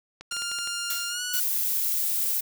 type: clicks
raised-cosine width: 0.2 ms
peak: -23 dBFS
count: 7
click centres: 0.21 / 0.323 / 0.367 / 0.421 / 0.516 / 0.587 / 0.674 s
type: tone with pitch glide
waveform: 10% pulse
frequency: 1401 to 1469.8 Hz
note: F6 to F#6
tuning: +5 to -12 cents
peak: -20 dBFS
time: 0.31-1.4 s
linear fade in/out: 5 ms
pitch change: +83 cents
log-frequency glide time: 1.09-1.22 s
type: noise with exponential decay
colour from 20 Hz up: blue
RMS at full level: -28 dBFS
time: 0.9-1.3 s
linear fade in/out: 1 ms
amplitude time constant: 86 ms
type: noise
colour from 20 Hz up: violet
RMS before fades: -26 dBFS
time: 1.33-2.41 s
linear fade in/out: 10 ms
effects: none